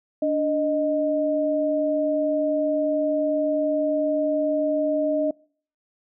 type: tone pair together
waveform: sine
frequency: 292.2 / 619.2 Hz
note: D4 / D#5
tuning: -9 / -9 cents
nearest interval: octave + minor second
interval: 1300 cents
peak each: -24 / -21 dBFS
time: 0.22-5.31 s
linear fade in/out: 5 ms
effects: noise-tail reverb RT60 0.5 s tail -26 dB re dry